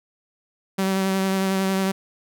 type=tone with vibrato; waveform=sawtooth; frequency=191.7 Hz; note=G3; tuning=38 cents flat; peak=-16 dBFS; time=0.78-1.92 s; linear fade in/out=10 ms; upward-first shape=sine; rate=11 Hz; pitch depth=16 cents each way; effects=none